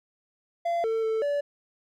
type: tone with pitch steps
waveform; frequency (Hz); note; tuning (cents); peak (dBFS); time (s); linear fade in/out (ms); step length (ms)
triangle; 684 / 448.5 / 442.9 / 576; F5 / A4 / A4 / D5; -36 / +33 / +11 / -34; -22; 0.65-1.41; 10; 190
effects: none